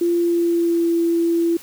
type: tone with pitch glide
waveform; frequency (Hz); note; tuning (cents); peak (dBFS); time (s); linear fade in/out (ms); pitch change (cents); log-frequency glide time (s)
sine; 343.9 to 336.8; F4 to E4; -27 to +37; -15; 0.01-1.57; 5; -36; 0.17-0.92
effects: white hiss -42 dBFS RMS until 1.62 s